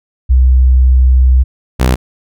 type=tone pair in turn; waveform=sine / sawtooth; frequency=63.8 / 63.32 Hz; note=C2 / B1; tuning=-43 / +44 cents; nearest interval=unison; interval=13 cents; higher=first; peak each=-4 dBFS; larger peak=neither; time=0.29-1.44 / 1.79-1.96 s; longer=first; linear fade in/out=20 ms; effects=none